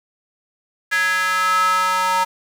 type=tone with high-pass filter sweep; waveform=square; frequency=185 Hz; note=F#3; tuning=in tune; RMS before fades=-18 dBFS; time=0.91-2.25 s; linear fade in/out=20 ms; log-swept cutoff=1700 to 1000 Hz; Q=6; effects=low-pass 12000 Hz 12 dB/octave + 7-bit